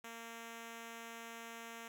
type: tone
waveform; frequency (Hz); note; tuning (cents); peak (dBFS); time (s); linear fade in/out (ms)
5% pulse; 230; A#3; -23; -36; 0.04-1.88; 2
effects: none